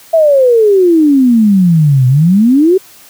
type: exponential two-way sweep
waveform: sine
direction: down then up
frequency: 670 to 124 to 392.9 Hz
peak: -4 dBFS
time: 0.13-2.78 s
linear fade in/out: 10 ms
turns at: 2.07 s
effects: white hiss -39 dBFS RMS until 3.09 s + high-pass 80 Hz 12 dB/octave